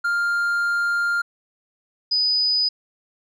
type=tone pair in turn; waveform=triangle / sine; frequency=1400 / 4980 Hz; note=F6 / D#8; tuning=+4 / +1 cents; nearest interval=octave + minor seventh; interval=2197 cents; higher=second; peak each=-17 dBFS; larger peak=neither; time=0.04-1.22 / 2.11-2.69 s; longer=first; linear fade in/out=10 ms; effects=none